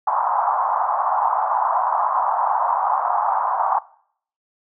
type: band-pass noise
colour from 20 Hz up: white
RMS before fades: -20 dBFS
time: 0.07-3.79 s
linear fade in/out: 5 ms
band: 740 to 1100 Hz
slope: 48 dB/octave
effects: noise-tail reverb RT60 0.6 s tail -21 dB re dry